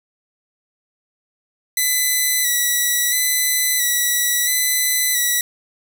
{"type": "tone with vibrato", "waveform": "5% pulse", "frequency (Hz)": 1975.5, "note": "B6", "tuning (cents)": 0, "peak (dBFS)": -6, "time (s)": [1.77, 5.41], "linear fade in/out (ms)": 2, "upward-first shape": "square", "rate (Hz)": 0.74, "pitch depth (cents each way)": 27, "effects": []}